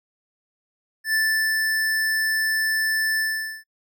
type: tone with ADSR envelope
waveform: square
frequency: 1760 Hz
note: A6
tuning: in tune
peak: -19 dBFS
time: 1.04-3.64 s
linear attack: 96 ms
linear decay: 410 ms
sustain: -2 dB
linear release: 450 ms
effects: noise-tail reverb RT60 0.1 s tail -25 dB re dry